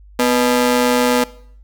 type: ring-modulated tone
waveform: sawtooth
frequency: 370 Hz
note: F#4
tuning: in tune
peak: -6 dBFS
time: 0.19-1.24 s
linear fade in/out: 5 ms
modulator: 121 Hz
effects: noise-tail reverb RT60 0.6 s tail -20 dB re dry + added 50 Hz sine -40 dBFS peak until 1.63 s